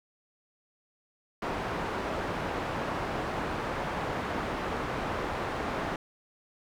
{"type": "low-pass noise", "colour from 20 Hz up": "white", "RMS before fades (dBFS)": -33, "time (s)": [1.42, 5.96], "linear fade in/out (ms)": 2, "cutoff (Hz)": 1100, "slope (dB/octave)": 12, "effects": []}